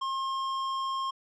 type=tone with hard clipping; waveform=sine; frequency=1069 Hz; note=C6; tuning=37 cents sharp; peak=-31 dBFS; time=0.01-1.11 s; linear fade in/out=10 ms; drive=16 dB; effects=low-pass 5000 Hz 12 dB/octave